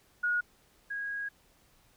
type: tone pair in turn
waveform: sine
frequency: 1446 / 1644.4 Hz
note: F#6 / G#6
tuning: -40 / -18 cents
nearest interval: major second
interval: 222 cents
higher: second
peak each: -26 / -33 dBFS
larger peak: first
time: 0.23-0.41 / 0.9-1.29 s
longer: second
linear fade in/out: 10 ms
effects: pink hiss -65 dBFS RMS until 1.96 s